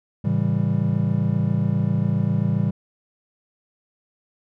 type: chord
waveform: triangle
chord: A dominant seventh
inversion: none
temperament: just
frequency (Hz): 110 / 137.5 / 165 / 198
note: A2 / C#3 / E3 / G3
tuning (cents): 0 / -14 / +2 / +18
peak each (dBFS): -22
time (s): 0.24-2.71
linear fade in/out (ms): 10
effects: none